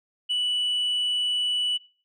sine tone, 2960 Hz, F#7, in tune, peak -20 dBFS, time 0.29-1.78 s, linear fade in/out 20 ms, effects noise-tail reverb RT60 0.4 s tail -22 dB re dry + tanh soft clip ceiling -21 dBFS

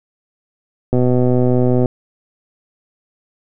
click train, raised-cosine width 2 ms, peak -3 dBFS, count 117, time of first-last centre 0.93-1.858 s, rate 125 Hz, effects none

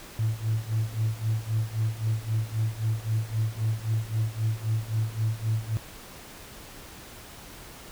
sine tone with tremolo, 110.5 Hz, A2, 8 cents sharp, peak -20 dBFS, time 0.19-5.77 s, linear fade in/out 0 ms, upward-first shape sine, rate 3.8 Hz, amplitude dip 90%, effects tanh soft clip ceiling -19 dBFS + pink hiss -45 dBFS RMS until 7.91 s

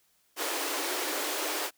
pink high-pass noise, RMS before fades -32 dBFS, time 0.36-1.71 s, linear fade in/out 50 ms, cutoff 290 Hz, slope 96 dB/octave, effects white hiss -69 dBFS RMS until 1.77 s

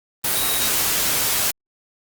sine tone in noise, 3811 Hz, A#7, 38 cents sharp, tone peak -27 dBFS, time 0.35-0.68 s, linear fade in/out 5 ms, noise white, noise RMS -20 dBFS, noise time 0.24-1.51 s, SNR -10 dB, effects Opus 32 kbps

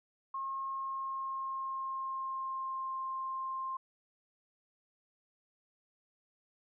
sine tone with pitch glide, 1077 to 1056.1 Hz, C6 to C6, +50 to +16 cents, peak -35 dBFS, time 0.34-3.77 s, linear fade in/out 5 ms, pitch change -34 cents, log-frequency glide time 0.66-2.98 s, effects none

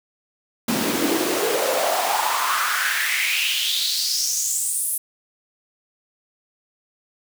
pink noise with high-pass filter sweep, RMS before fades -22 dBFS, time 0.68-4.98 s, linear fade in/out 5 ms, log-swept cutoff 210 to 11000 Hz, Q 4.9, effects none

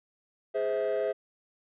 triangle chord, Ab augmented, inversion none, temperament just, 415.3 / 519.1 / 648.9 Hz, Ab4 / C5 / E5, 0 / -14 / -27 cents, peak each -28 dBFS, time 0.54-1.13 s, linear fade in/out 20 ms, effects tanh soft clip ceiling -20 dBFS + resampled to 8000 Hz

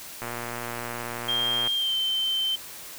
click train, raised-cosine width 0.5 ms, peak -18 dBFS, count 174, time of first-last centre 0.22-1.674 s, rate 119 Hz
sine tone with pitch glide, 3200 to 3100 Hz, G7 to G7, +35 to -20 cents, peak -23 dBFS, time 1.28-2.56 s, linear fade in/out 10 ms, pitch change -55 cents, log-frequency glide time 1.74-1.96 s
effects white hiss -41 dBFS RMS until 2.98 s

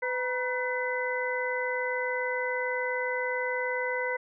harmonic tone with a mistuned harmonic, 503 Hz, B4, 32 cents sharp, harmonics 1 / 2 / 3 / 4, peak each -31 / -35 / -36 / -32 dBFS, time 0.02-4.17 s, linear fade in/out 10 ms, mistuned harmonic 2, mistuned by -78 cents, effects none

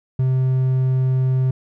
triangle tone, 130 Hz, C3, 11 cents flat, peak -13 dBFS, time 0.19-1.51 s, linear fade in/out 5 ms, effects none

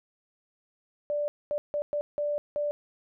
sine tone bursts at uneven times, 587.3 Hz, D5, in tune, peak -26 dBFS, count 6, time 1.1-1.28 / 1.51-1.58 / 1.74-1.82 / 1.93-2.01 / 2.18-2.38 / 2.56-2.71 s, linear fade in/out 0 ms, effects none

